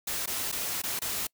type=noise with dropouts; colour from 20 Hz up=white; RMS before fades=-32 dBFS; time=0.07-1.27 s; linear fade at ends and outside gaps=5 ms; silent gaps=0.26-0.274 / 0.517-0.524 / 0.819-0.836 / 0.992-1.017 s; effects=noise-tail reverb RT60 0.1 s tail -26 dB re dry